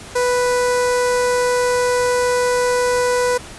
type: tone with notch filter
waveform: sawtooth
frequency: 493.9 Hz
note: B4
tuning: in tune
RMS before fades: -17 dBFS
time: 0.15-3.38 s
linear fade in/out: 10 ms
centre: 3100 Hz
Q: 1.3
effects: pink hiss -36 dBFS RMS until 3.58 s + resampled to 24000 Hz